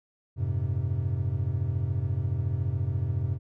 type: chord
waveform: triangle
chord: F minor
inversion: none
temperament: equal with one note detuned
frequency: 89.61 / 103.83 / 130.81 Hz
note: F2 / Ab2 / C3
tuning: +45 / 0 / 0 cents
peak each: -28 dBFS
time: 0.36-3.39 s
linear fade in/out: 50 ms
effects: none